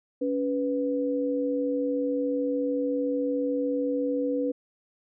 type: tone pair together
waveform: sine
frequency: 280.5 / 494.1 Hz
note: C#4 / B4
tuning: +21 / +1 cents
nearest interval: minor seventh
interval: 980 cents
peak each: -27 dBFS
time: 0.21-4.52 s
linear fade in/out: 10 ms
effects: none